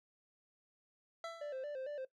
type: tone with exponential decay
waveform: 25% pulse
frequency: 666 Hz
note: E5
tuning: 18 cents sharp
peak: -36 dBFS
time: 1.24-1.75 s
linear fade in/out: 2 ms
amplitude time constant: 110 ms
type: tone with vibrato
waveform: triangle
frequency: 554.4 Hz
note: C#5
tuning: in tune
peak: -38 dBFS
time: 1.41-2.05 s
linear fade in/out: 5 ms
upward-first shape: square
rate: 4.4 Hz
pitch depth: 100 cents each way
effects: noise-tail reverb RT60 0.1 s tail -17 dB re dry + low-pass 5000 Hz 12 dB/octave